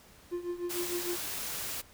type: tone with tremolo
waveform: triangle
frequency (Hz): 350.8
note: F4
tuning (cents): +8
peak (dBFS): -28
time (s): 0.31-1.17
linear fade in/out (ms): 20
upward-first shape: triangle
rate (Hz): 6.6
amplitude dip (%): 85
type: noise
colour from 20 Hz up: white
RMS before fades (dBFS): -37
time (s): 0.69-1.82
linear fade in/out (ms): 20
effects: pink hiss -57 dBFS RMS until 1.93 s